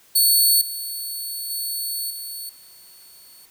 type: tone with level steps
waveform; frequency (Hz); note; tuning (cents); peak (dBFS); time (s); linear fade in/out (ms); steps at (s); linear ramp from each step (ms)
5% pulse; 4435; C#8; 0; -7 / -21 / -18 / -24 / -39; 0.15-3.46; 10; 0.61 / 1.5 / 2.1 / 2.49; 5
effects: white hiss -54 dBFS RMS until 3.5 s